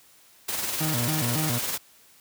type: noise with tremolo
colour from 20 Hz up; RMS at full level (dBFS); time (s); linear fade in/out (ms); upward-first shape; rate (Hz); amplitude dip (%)
white; -27; 0.48-1.78; 10; triangle; 20; 50
type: tone with vibrato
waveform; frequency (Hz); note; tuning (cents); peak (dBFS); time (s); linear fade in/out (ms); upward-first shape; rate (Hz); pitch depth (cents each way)
30% pulse; 136.7; C#3; -24; -23; 0.8-1.59; 10; square; 3.6; 230
effects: white hiss -56 dBFS RMS until 2.2 s + high-pass 60 Hz 12 dB/octave